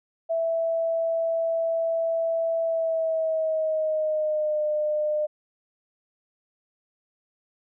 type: tone with pitch glide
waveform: sine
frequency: 659.3 to 604.6 Hz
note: E5 to D#5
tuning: 0 to -50 cents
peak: -22 dBFS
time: 0.29-5.27 s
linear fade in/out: 20 ms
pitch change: -150 cents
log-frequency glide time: 2.63-4.64 s
effects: none